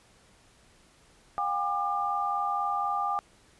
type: tone cluster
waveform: sine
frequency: 723 / 807 / 1197 Hz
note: F#5 / G#5 / D6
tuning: -40 / -50 / +33 cents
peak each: -35 / -30 / -29 dBFS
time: 1.38-3.19 s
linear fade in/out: 0 ms
effects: pink hiss -60 dBFS RMS until 3.59 s + resampled to 24000 Hz